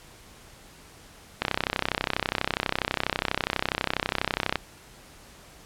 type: click train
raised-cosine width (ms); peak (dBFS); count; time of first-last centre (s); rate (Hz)
0.3; -7; 102; 1.42-4.557; 32.2
effects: pink hiss -50 dBFS RMS until 5.65 s + low-pass 12000 Hz 12 dB/octave